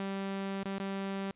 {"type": "tone with dropouts", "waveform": "sawtooth", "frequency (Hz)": 195.3, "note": "G3", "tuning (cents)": -6, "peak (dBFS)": -30, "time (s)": [0, 1.31], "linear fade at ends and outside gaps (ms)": 2, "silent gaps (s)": [[0.633, 0.655], [0.784, 0.799]], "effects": ["pink hiss -71 dBFS RMS until 1.35 s", "resampled to 8000 Hz"]}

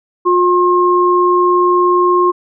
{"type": "tone pair together", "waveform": "sine", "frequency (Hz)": [357.1, 1070.1], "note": ["F4", "C6"], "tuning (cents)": [39, 39], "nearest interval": "octave + perfect fifth", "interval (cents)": 1900, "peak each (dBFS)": -11, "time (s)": [0.25, 2.32], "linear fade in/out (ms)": 20, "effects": []}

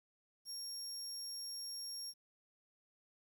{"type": "tone", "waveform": "30% pulse", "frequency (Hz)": 5560, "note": "F8", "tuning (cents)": -9, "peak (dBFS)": -39, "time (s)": [0.45, 2.14], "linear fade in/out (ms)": 50, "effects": ["12-bit"]}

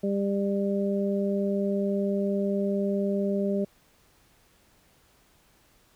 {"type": "harmonic tone", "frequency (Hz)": 198.9, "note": "G3", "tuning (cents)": 25, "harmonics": [1, 2, 3], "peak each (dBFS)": [-26, -29, -31], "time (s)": [0.03, 3.65], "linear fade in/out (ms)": 10, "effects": ["pink hiss -62 dBFS RMS until 5.95 s"]}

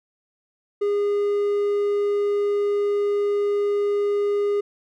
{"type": "tone", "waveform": "triangle", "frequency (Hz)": 408.7, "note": "G#4", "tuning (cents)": -28, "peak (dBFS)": -17, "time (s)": [0.81, 4.61], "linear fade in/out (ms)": 10, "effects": []}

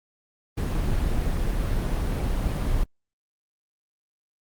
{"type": "noise", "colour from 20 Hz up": "brown", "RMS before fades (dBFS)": -24, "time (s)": [0.57, 2.84], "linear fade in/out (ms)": 10, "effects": ["Opus 24 kbps"]}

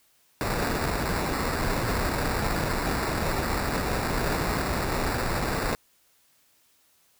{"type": "noise with sample-and-hold", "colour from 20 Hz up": "pink", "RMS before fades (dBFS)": -27, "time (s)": [0.41, 5.75], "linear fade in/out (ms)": 0, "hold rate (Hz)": 3150, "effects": ["white hiss -64 dBFS RMS until 7.19 s"]}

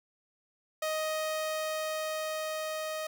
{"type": "tone with level ramp", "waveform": "sawtooth", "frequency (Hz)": 625, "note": "D#5", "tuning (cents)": 8, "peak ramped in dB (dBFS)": [-26, -30], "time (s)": [0.82, 3.07], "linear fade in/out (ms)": 5, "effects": []}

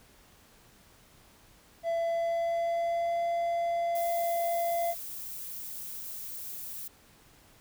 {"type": "tone with pitch glide", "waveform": "triangle", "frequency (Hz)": [670, 683.3], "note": ["E5", "F5"], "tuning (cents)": [28, -38], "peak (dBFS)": -25, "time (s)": [1.83, 4.95], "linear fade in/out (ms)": 50, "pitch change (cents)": 34, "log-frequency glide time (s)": [1.94, 3.23]}
{"type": "noise", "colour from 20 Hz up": "violet", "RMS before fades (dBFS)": -40, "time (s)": [3.95, 6.88], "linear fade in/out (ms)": 5}
{"effects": ["pink hiss -59 dBFS RMS until 7.6 s"]}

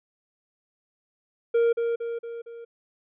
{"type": "tone with echo", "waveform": "triangle", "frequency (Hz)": 466.3, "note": "A#4", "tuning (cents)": 1, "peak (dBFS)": -16, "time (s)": [1.54, 1.73], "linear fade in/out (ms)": 10, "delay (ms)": 230, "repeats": 4, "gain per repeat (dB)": -5, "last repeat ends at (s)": 2.65, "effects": ["resampled to 8000 Hz"]}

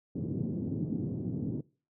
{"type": "band-pass noise", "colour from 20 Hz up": "pink", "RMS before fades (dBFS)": -34, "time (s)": [0.15, 1.61], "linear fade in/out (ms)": 5, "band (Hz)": [120, 320], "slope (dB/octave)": 24, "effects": ["noise-tail reverb RT60 0.4 s tail -23 dB re dry"]}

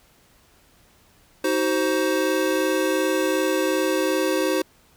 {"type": "chord", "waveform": "square", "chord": "C diminished", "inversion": "first", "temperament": "just", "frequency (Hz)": [314, 376.7, 523.3], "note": ["Eb4", "Gb4", "C5"], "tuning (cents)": [16, 31, 0], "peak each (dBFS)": -25, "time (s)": [1.44, 4.62], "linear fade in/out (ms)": 5, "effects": ["pink hiss -57 dBFS RMS until 4.96 s"]}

